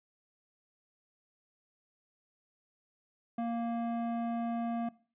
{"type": "tone with band-pass filter", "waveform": "square", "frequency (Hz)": 233.1, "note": "A#3", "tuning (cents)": 0, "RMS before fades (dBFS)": -34, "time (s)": [3.38, 4.89], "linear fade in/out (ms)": 5, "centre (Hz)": 470, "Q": 5.6, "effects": ["noise-tail reverb RT60 0.4 s tail -20 dB re dry", "resampled to 8000 Hz"]}